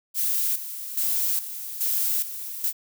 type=noise with tremolo; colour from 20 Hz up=violet; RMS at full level=-24 dBFS; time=0.14-2.73 s; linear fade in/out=50 ms; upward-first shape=square; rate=1.2 Hz; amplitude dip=70%; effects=none